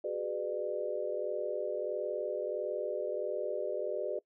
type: chord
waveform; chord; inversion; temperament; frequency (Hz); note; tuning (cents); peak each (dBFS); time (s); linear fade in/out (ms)
sine; G# half-diminished seventh; third; just; 373.8 / 415.3 / 498.4 / 598; F#4 / G#4 / B4 / D5; +18 / 0 / +16 / +31; -39 / -39 / -38 / -36; 0.04-4.19; 5
effects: noise-tail reverb RT60 0.1 s tail -22 dB re dry